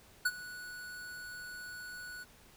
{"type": "tone with ADSR envelope", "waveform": "square", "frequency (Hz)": 1473, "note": "F#6", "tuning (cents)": -8, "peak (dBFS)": -26, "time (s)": [0.25, 2.25], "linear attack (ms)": 9, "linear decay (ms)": 45, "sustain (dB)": -18, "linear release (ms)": 29, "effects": ["pink hiss -60 dBFS RMS until 2.56 s"]}